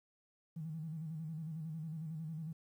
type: tone with vibrato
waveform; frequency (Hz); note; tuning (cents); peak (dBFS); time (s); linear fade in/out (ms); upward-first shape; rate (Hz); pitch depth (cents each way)
triangle; 158.8; D#3; +36; -36; 0.56-2.53; 10; square; 11; 63
effects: tanh soft clip ceiling -38 dBFS + 12-bit